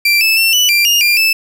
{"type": "tone with pitch steps", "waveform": "30% pulse", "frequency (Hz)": [2355, 2623, 2700, 2970, 2370, 2835, 2392, 2631], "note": ["D7", "E7", "E7", "F#7", "D7", "F7", "D7", "E7"], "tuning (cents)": [4, -9, 41, 6, 15, 25, 31, -4], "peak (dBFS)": -6, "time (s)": [0.05, 1.33], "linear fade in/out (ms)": 5, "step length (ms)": 160, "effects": ["8-bit"]}